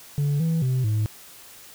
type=tone with pitch steps; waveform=sine; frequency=144 / 163.5 / 128.9 / 107.3 Hz; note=D3 / E3 / C3 / A2; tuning=-34 / -14 / -26 / -43 cents; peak=-17 dBFS; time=0.18-1.06 s; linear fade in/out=0 ms; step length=220 ms; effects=tanh soft clip ceiling -19 dBFS + white hiss -46 dBFS RMS until 1.74 s